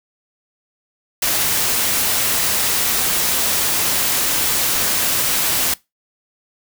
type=noise; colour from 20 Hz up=white; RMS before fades=-18 dBFS; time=1.22-5.74 s; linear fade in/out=5 ms; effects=noise-tail reverb RT60 0.2 s tail -21 dB re dry